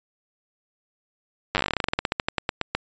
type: slowing click train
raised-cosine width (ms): 0.3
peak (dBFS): -6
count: 26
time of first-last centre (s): 1.55-2.75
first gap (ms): 9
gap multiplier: 1.12
effects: resampled to 16000 Hz